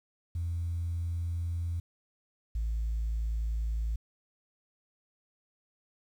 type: tone pair in turn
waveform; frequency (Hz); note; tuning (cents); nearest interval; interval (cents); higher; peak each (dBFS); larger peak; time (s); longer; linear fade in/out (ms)
sine; 85.1 / 55.36; F2 / A1; -44 / +11; perfect fifth; 745; first; -29 / -27; second; 0.35-1.8 / 2.55-3.96; first; 5
effects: tanh soft clip ceiling -26 dBFS + 10-bit